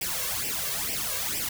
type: noise with flanger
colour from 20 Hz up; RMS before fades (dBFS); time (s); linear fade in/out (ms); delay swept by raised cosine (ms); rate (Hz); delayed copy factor
white; -30; 0.01-1.49; 5; 0.37 to 1.87; 2.2; +0.8
effects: none